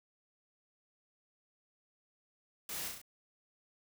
white noise with echo, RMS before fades -42 dBFS, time 2.69-2.88 s, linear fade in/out 2 ms, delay 34 ms, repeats 4, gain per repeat -3 dB, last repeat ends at 3.016 s, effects none

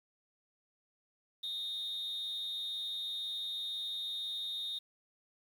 sine tone with amplitude modulation, 3702 Hz, A#7, 13 cents flat, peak -31 dBFS, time 1.43-4.79 s, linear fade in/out 10 ms, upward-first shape sine, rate 290 Hz, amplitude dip 70%, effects tanh soft clip ceiling -33 dBFS + 10-bit

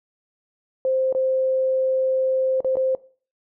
sine tone with dropouts, 523.3 Hz, C5, in tune, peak -18 dBFS, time 0.85-2.95 s, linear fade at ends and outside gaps 1 ms, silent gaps 1.126-1.149 / 2.605-2.646 / 2.756-2.769 s, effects noise-tail reverb RT60 0.4 s tail -19 dB re dry

